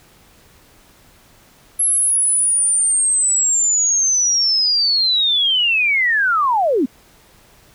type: linear sweep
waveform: sine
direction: down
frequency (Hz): 11175 to 224.5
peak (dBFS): -13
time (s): 1.79-6.86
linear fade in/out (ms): 10
effects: pink hiss -50 dBFS RMS until 7.74 s